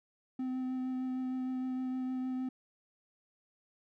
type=tone with vibrato; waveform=triangle; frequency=257 Hz; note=C4; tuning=31 cents flat; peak=-31 dBFS; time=0.39-2.49 s; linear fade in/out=5 ms; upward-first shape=triangle; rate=6.5 Hz; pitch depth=14 cents each way; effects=none